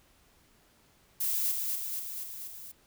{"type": "noise with echo", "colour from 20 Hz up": "violet", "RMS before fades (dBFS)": -30, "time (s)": [1.2, 1.52], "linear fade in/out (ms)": 10, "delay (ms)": 240, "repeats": 5, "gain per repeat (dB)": -3, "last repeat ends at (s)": 2.72, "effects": ["pink hiss -64 dBFS RMS until 2.86 s"]}